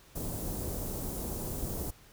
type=band-stop noise; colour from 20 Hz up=pink; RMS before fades=-36 dBFS; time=0.15-1.91 s; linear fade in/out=10 ms; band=550 to 9400 Hz; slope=12 dB/octave; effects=pink hiss -58 dBFS RMS until 2.12 s